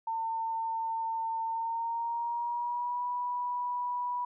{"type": "tone with pitch glide", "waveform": "sine", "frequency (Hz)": [903, 979.1], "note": ["A5", "B5"], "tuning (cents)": [45, -15], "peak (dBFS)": -30, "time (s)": [0.07, 4.25], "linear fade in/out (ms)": 5, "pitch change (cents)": 140, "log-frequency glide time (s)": [1.45, 3.04], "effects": []}